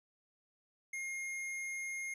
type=tone; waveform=square; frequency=2136 Hz; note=C7; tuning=35 cents sharp; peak=-39 dBFS; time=0.93-2.14 s; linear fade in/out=5 ms; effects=low-pass 12000 Hz 12 dB/octave